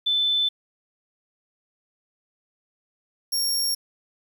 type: tone pair in turn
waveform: sine / 25% pulse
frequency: 3520 / 5541 Hz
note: A7 / F8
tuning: 0 / -15 cents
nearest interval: minor sixth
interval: 785 cents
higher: second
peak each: -19 / -17 dBFS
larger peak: second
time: 0.06-0.49 / 3.32-3.75 s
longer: neither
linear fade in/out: 10 ms
effects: 9-bit